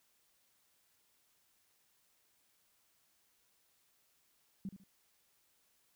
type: tone with echo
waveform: sine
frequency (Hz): 193.4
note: G3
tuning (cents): -23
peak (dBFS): -38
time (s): 4.65-4.69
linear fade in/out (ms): 2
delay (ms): 74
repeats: 2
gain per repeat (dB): -10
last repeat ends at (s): 4.838
effects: white hiss -74 dBFS RMS until 5.95 s